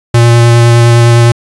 square tone with vibrato, 118 Hz, A#2, 22 cents sharp, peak -3 dBFS, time 0.14-1.32 s, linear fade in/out 5 ms, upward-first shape sine, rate 9.8 Hz, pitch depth 11 cents each way, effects resampled to 24000 Hz + 7-bit

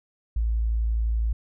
sine tone, 55.9 Hz, A1, 28 cents sharp, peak -21 dBFS, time 0.36-1.33 s, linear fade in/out 5 ms, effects none

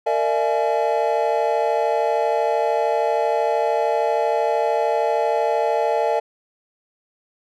triangle tone cluster, 459.2 / 599 / 672 / 845 Hz, A#4 / D5 / E5 / G#5, -26 / +34 / +33 / +30 cents, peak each -21 dBFS, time 0.06-6.2 s, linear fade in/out 10 ms, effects none

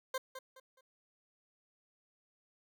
20% pulse tone with echo, 523.3 Hz, C5, in tune, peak -29 dBFS, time 0.14-0.18 s, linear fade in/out 5 ms, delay 210 ms, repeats 3, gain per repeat -10 dB, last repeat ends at 0.81 s, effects none

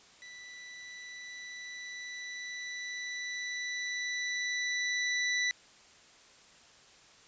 sawtooth tone with level ramp, 1975.5 Hz, B6, in tune, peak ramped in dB -43 to -24 dBFS, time 0.22-5.51 s, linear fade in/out 0 ms, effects white hiss -58 dBFS RMS until 7.27 s + resampled to 16000 Hz

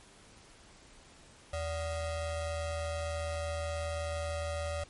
square ring-modulated tone, 329.6 Hz, E4, in tune, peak -31 dBFS, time 1.53-4.84 s, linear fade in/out 5 ms, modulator 249 Hz, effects pink hiss -57 dBFS RMS until 4.89 s + MP3 48 kbps

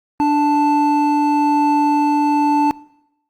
triangle tone pair together, 293.7 / 880.1 Hz, D4 / A5, 0 / 0 cents, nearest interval octave + perfect fifth, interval 1900 cents, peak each -13 dBFS, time 0.2-2.71 s, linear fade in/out 0 ms, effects noise-tail reverb RT60 0.8 s tail -22 dB re dry + Opus 32 kbps

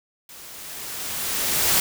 white noise with level ramp, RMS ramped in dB -43 to -18 dBFS, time 0.29-1.8 s, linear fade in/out 2 ms, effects none

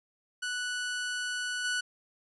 sawtooth tone with level steps, 1480 Hz, F#6, in tune, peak -28 / -25 dBFS, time 0.42-1.81 s, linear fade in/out 10 ms, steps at 1.64 s, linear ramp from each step 10 ms, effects resampled to 24000 Hz

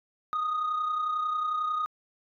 sine tone pair together, 1238 / 1269.1 Hz, D#6 / D#6, -9 / +34 cents, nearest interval unison, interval 43 cents, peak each -25 / -34 dBFS, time 0.33-1.86 s, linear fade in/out 0 ms, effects tanh soft clip ceiling -24 dBFS

